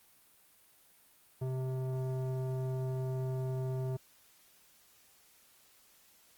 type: tone with low-pass filter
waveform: square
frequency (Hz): 130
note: C3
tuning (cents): -11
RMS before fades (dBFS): -35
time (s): 1.41-3.97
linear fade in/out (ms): 10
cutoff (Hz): 640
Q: 1.1
effects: white hiss -64 dBFS RMS until 6.37 s + Opus 32 kbps